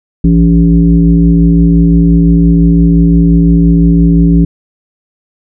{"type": "tone with frequency modulation", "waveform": "sine", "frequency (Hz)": 169.6, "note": "E3", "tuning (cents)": 50, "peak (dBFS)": -3, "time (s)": [0.24, 4.45], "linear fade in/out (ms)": 5, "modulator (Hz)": 115, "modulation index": 1, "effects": []}